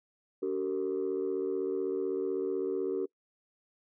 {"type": "tone cluster", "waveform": "sine", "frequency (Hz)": [285.2, 381.2, 457.1], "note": ["C#4", "G4", "A#4"], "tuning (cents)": [49, -48, -34], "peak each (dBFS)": [-36, -30, -33], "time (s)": [0.42, 3.06], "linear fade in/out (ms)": 10, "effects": ["noise-tail reverb RT60 0.1 s tail -22 dB re dry", "tanh soft clip ceiling -24 dBFS"]}